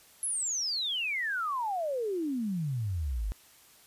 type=exponential sweep; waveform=sine; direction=down; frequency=11110 to 46.25 Hz; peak=-29 dBFS; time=0.23-3.32 s; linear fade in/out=0 ms; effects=white hiss -58 dBFS RMS until 3.86 s + resampled to 32000 Hz